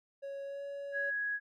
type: tone with pitch glide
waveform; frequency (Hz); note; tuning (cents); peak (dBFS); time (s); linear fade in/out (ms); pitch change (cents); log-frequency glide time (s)
triangle; 554.4 to 562.5; C#5 to C#5; 0 to +25; -37; 0.22-1.11; 20; +25; 0.44-0.63
type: tone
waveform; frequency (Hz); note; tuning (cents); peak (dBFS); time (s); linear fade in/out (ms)
sine; 1665; G#6; +4; -32; 0.92-1.4; 50
effects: none